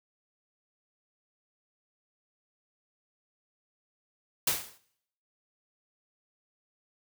white noise with exponential decay, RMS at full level -23 dBFS, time 4.47-4.78 s, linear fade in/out 5 ms, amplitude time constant 66 ms, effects noise-tail reverb RT60 0.7 s tail -20 dB re dry

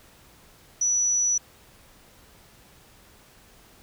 sine tone, 5910 Hz, F#8, 3 cents flat, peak -20 dBFS, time 0.81-1.38 s, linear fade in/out 5 ms, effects pink hiss -54 dBFS RMS until 3.82 s

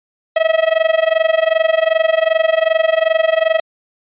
45% pulse tone with amplitude modulation, 645 Hz, E5, 38 cents flat, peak -8 dBFS, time 0.36-3.6 s, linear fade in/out 5 ms, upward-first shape sine, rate 22.6 Hz, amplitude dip 90%, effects resampled to 8000 Hz

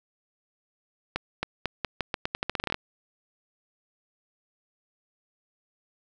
accelerating click train, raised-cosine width 0.3 ms, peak -11 dBFS, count 17, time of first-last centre 1.16-2.744 s, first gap 270 ms, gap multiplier 0.84, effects none

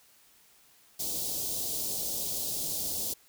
white band-stop noise, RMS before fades -33 dBFS, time 0.99-3.14 s, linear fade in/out 10 ms, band 690 to 3900 Hz, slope 24 dB/octave, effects white hiss -61 dBFS RMS until 3.28 s

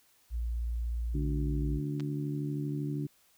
sine tone, 58.27 Hz, A#1, in tune, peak -30 dBFS, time 0.3-1.81 s, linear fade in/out 50 ms
harmonic tone, 72.7 Hz, D2, 17 cents flat, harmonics 2 / 3 / 4 / 5, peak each -33 / -44 / -36 / -43 dBFS, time 1.14-3.07 s, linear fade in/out 10 ms
clicks, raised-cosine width 0.2 ms, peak -29 dBFS, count 2, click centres 1.998 / 2.005 s
effects white hiss -66 dBFS RMS until 3.37 s

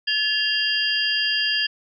sine tone cluster, 1721 / 2793 / 3203 / 4831 Hz, A6 / F7 / G7 / D8, -39 / -1 / +37 / +48 cents, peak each -25 dBFS, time 0.07-1.67 s, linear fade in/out 10 ms, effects none

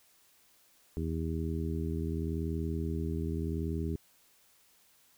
harmonic tone, 80.8 Hz, E2, 34 cents flat, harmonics 1 / 2 / 3 / 4 / 5, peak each -34 / -37 / -39 / -40 / -41 dBFS, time 0.97-3.96 s, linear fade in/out 0 ms, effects white hiss -65 dBFS RMS until 5.17 s

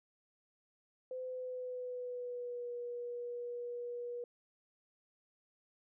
sine tone with pitch glide, 511 to 482.3 Hz, C5 to B4, -41 to -41 cents, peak -39 dBFS, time 1.11-4.24 s, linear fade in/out 2 ms, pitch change -100 cents, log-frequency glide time 1.22-2.72 s, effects none

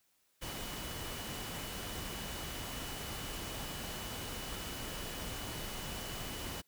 sine tone in noise, 2960 Hz, F#7, in tune, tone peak -50 dBFS, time 0.41-6.62 s, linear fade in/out 20 ms, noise pink, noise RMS -42 dBFS, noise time 0.41-6.62 s, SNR -11 dB, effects white hiss -74 dBFS RMS until 6.67 s

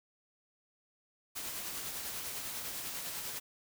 white noise with tremolo, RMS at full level -39 dBFS, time 1.35-3.4 s, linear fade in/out 20 ms, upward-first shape triangle, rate 10 Hz, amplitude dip 35%, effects none

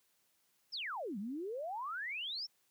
sine exponential two-way sweep, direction down then up, 5588 to 187.8 to 5588 Hz, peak -38 dBFS, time 0.72-2.47 s, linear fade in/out 20 ms, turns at 1.18 s, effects white hiss -75 dBFS RMS until 2.7 s + high-pass 80 Hz 12 dB/octave

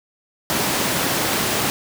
pink high-pass noise, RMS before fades -21 dBFS, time 0.5-1.7 s, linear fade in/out 0 ms, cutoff 160 Hz, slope 12 dB/octave, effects none

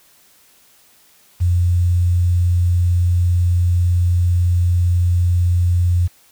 sine tone with quantisation, 88.2 Hz, F2, 18 cents sharp, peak -12 dBFS, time 1.4-6.08 s, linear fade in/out 20 ms, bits 7, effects white hiss -52 dBFS RMS until 6.31 s

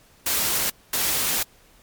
white noise bursts at uneven times, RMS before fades -23 dBFS, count 2, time 0.26-0.7 / 0.93-1.43 s, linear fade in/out 5 ms, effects pink hiss -55 dBFS RMS until 1.82 s + MP3 96 kbps

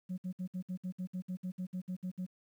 sine tone bursts, 183.3 Hz, F#3, 16 cents flat, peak -33 dBFS, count 15, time 0.09-2.265 s, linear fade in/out 20 ms, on 89 ms, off 60 ms, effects tanh soft clip ceiling -33 dBFS + 11-bit

